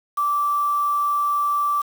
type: tone with quantisation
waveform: sine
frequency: 1166 Hz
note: D6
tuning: 13 cents flat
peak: -18 dBFS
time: 0.17-1.82 s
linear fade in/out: 10 ms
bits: 6
effects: none